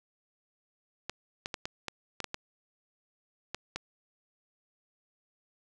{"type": "clicks", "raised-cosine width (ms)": 0.2, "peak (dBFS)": -17, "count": 10, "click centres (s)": [1.096, 1.459, 1.542, 1.655, 1.883, 2.203, 2.243, 2.344, 3.546, 3.76], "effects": []}